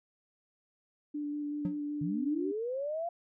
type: tone with vibrato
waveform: sine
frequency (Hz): 293.7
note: D4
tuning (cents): 0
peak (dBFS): -33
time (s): 1.14-2.52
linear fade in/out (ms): 10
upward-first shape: square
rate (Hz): 5.3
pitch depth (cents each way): 10
type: tone with exponential decay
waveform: triangle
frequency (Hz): 181.4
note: F#3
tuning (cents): -34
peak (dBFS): -25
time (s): 1.65-1.8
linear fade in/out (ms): 2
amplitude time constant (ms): 31
type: linear sweep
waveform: sine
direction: up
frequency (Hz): 144.9 to 698.5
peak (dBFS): -32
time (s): 2.01-3.09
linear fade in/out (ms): 5
effects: none